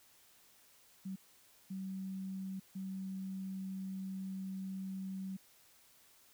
sine tone bursts at uneven times, 190.8 Hz, G3, 47 cents flat, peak -39 dBFS, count 3, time 1.05-1.16 / 1.7-2.6 / 2.75-5.37 s, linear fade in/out 10 ms, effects white hiss -65 dBFS RMS until 6.33 s

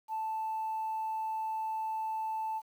sine tone, 880 Hz, A5, in tune, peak -31 dBFS, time 0.08-2.62 s, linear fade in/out 50 ms, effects tanh soft clip ceiling -28 dBFS + 10-bit

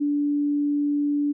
sine tone, 290.4 Hz, D4, 19 cents flat, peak -20 dBFS, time 0-1.33 s, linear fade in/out 20 ms, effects none

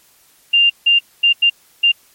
sine tone bursts at uneven times, 2794 Hz, F7, in tune, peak -8 dBFS, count 5, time 0.53-0.7 / 0.86-0.99 / 1.23-1.33 / 1.42-1.5 / 1.83-1.92 s, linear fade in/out 10 ms, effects white hiss -52 dBFS RMS until 2.14 s + MP3 64 kbps

